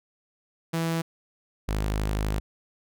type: tone pair in turn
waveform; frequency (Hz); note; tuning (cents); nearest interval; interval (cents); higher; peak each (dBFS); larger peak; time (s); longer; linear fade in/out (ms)
sawtooth; 164.81 / 52.02; E3 / G#1; 0 / +4; octave + minor sixth; 1996; first; -21; neither; 0.73-1.02 / 1.68-2.4; second; 10
effects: none